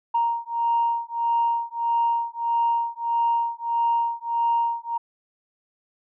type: beating tone pair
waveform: sine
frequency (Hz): 932.3 / 933.9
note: A#5 / A#5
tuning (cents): 0 / +3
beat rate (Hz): 1.6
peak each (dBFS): -23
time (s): 0.14-4.98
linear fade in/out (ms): 10
effects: tanh soft clip ceiling -13 dBFS